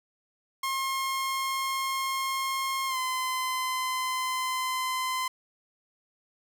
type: tone with pitch glide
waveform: sawtooth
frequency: 1071 to 1028.6 Hz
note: C6 to C6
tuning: +40 to -30 cents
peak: -24 dBFS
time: 0.63-5.28 s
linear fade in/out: 5 ms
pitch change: -70 cents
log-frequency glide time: 2.87-2.98 s
effects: none